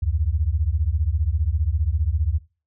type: beating tone pair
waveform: sine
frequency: 70.8 / 85.8 Hz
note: C#2 / F2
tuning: +37 / -30 cents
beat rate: 15 Hz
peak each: -22 dBFS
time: 0.02-2.39 s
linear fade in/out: 10 ms
effects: noise-tail reverb RT60 0.3 s tail -17 dB re dry